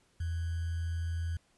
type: tone with sample-and-hold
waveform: sine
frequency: 83.6 Hz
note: E2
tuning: 25 cents sharp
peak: -31 dBFS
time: 0.2-1.37 s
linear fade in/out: 5 ms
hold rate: 1575 Hz
effects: pink hiss -69 dBFS RMS until 1.57 s + resampled to 24000 Hz